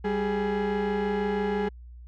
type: tone pair together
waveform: 35% pulse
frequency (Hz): 196 / 418.1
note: G3 / G#4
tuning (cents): 0 / +12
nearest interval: octave + minor second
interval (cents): 1312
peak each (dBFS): -27 / -25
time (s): 0.04-1.69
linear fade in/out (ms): 10
effects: added 60 Hz sine -42 dBFS peak until 2.07 s + low-pass 2000 Hz 12 dB/octave